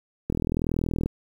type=click train; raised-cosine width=3 ms; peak=-13 dBFS; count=32; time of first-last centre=0.3-1.06 s; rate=40.8 Hz; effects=8-bit